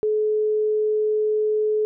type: tone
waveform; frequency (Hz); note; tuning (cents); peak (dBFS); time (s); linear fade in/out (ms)
sine; 427.9; A4; -48; -18; 0.03-1.85; 0
effects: none